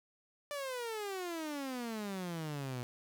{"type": "exponential sweep", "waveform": "sawtooth", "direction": "down", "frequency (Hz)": [591, 120.1], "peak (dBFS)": -34, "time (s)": [0.51, 2.83], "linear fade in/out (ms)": 0, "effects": ["10-bit"]}